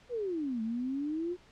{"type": "exponential two-way sweep", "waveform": "sine", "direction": "down then up", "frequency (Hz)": [510, 217.6, 364.9], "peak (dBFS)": -31, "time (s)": [0.09, 1.37], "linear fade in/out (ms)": 50, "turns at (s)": 0.62, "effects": ["pink hiss -60 dBFS RMS until 1.51 s", "low-pass 5000 Hz 12 dB/octave"]}